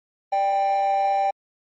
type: tone pair together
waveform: triangle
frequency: 590 / 787.1 Hz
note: D5 / G5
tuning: +8 / +7 cents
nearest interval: perfect fourth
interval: 499 cents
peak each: -23 / -16 dBFS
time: 0.32-1.31 s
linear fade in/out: 10 ms
effects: tanh soft clip ceiling -13 dBFS + MP3 32 kbps